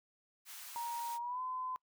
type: high-pass noise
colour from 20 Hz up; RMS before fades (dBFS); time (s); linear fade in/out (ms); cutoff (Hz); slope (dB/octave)
white; -49; 0.45-1.19; 50; 840; 24
type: tone with pitch glide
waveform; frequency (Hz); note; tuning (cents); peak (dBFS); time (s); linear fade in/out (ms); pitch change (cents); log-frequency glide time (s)
sine; 941 to 1020.3; A#5 to C6; +16 to -44; -37; 0.76-1.76; 0; +140; 1.19-1.41
effects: noise-tail reverb RT60 0.1 s tail -26 dB re dry